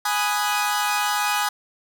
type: chord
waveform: sawtooth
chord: G# minor seventh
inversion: none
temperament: equal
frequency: 830.6 / 987.8 / 1244.5 / 1480 Hz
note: G#5 / B5 / D#6 / F#6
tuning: 0 / 0 / 0 / 0 cents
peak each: -20 / -25 / -22 / -26 dBFS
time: 0.05-1.49 s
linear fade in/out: 5 ms
effects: none